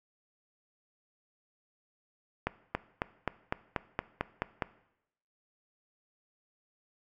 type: accelerating click train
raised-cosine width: 0.5 ms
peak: -14 dBFS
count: 10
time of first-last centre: 2.47-4.622 s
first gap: 280 ms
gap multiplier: 0.96
effects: noise-tail reverb RT60 0.8 s tail -18 dB re dry